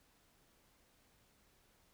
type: silence
effects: pink hiss -71 dBFS RMS until 1.93 s